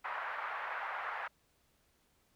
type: band-pass noise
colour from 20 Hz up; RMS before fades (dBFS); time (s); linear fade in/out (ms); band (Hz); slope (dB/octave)
white; -40; 0.04-1.28; 10; 720 to 1700; 24
effects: pink hiss -73 dBFS RMS until 2.35 s